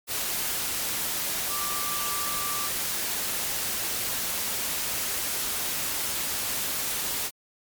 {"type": "tone in noise", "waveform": "sine", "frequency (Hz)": 1173, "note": "D6", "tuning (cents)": -2, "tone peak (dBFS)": -33, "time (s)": [1.48, 2.7], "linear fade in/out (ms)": 50, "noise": "white", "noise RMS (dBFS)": -29, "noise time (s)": [0.07, 7.31], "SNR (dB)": -7, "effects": ["MP3 96 kbps"]}